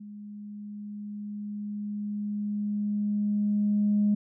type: tone with level ramp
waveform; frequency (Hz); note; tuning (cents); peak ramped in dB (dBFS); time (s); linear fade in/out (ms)
sine; 207.2; G#3; -4; -40 to -19; 0-4.15; 10
effects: tanh soft clip ceiling -16 dBFS